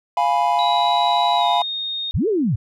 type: chord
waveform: triangle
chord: F diminished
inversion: none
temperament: equal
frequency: 698.5 / 830.6 / 987.8 Hz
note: F5 / Ab5 / Cb6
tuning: 0 / 0 / 0 cents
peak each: -18 dBFS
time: 0.17-1.62 s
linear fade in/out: 2 ms
type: tone with pitch glide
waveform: sine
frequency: 3899 to 3699 Hz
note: B7 to A#7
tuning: -23 to -14 cents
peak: -23 dBFS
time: 0.59-2.11 s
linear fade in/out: 0 ms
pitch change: -91 cents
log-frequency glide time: 1.35-1.47 s
type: linear two-way sweep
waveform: sine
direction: up then down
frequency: 34.65 to 461.4 to 88.5 Hz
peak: -16 dBFS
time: 2.14-2.56 s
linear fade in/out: 10 ms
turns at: 2.28 s
effects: none